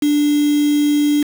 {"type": "tone with quantisation", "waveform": "sine", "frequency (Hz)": 293.7, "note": "D4", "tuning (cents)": 0, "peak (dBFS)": -12, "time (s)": [0.02, 1.23], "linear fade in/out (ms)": 5, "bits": 4, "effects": []}